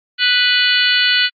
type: harmonic tone with a mistuned harmonic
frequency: 493.9 Hz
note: B4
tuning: in tune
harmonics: 3 / 4 / 5 / 6 / 7 / 8 / 9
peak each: -17 / -21 / -21 / -16 / -22 / -21 / -21 dBFS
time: 0.18-1.3 s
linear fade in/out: 50 ms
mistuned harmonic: 8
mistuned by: +54 cents
effects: AAC 64 kbps